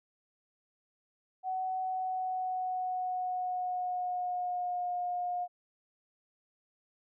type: tone with pitch glide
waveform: sine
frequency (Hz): 749 to 714.4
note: F#5 to F5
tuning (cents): +21 to +39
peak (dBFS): -31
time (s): 1.43-5.48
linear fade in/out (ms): 50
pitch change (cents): -82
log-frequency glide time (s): 1.82-4.94
effects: none